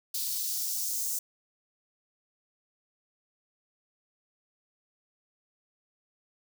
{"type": "noise with high-pass filter sweep", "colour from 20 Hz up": "blue", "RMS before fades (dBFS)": -32, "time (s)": [0.14, 1.19], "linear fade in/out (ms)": 5, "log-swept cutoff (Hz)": [4200, 6700], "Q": 1.9, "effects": []}